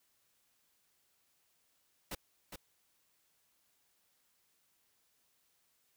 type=noise with echo; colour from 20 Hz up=pink; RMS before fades=-41 dBFS; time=2.11-2.15 s; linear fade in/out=5 ms; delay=410 ms; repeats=1; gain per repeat=-6 dB; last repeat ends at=2.56 s; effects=white hiss -75 dBFS RMS until 5.96 s